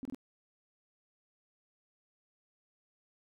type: tone bursts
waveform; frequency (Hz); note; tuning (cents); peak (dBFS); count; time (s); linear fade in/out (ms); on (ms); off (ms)
sine; 261.6; C4; 0; -37; 3; 0.03-0.146; 0; 22; 25
effects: none